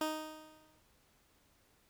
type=tone with exponential decay; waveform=15% pulse; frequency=310.9 Hz; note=D#4; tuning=1 cent flat; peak=-25 dBFS; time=0.01-0.8 s; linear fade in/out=2 ms; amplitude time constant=170 ms; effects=pink hiss -70 dBFS RMS until 1.89 s